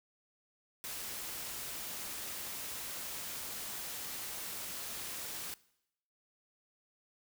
white noise, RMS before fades -42 dBFS, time 0.84-5.54 s, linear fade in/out 0 ms, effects noise-tail reverb RT60 0.8 s tail -21 dB re dry

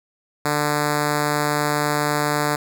5% pulse tone with notch filter, 148 Hz, D3, 14 cents sharp, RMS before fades -21 dBFS, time 0.45-2.56 s, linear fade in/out 5 ms, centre 3000 Hz, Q 1.7, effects none

